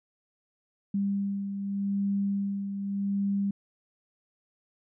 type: beating tone pair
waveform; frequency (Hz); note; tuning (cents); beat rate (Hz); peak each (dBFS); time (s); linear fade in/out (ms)
sine; 198.9 / 199.74; G3 / G3; +25 / +33; 0.84; -27 / -36; 0.94-3.51; 5
effects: none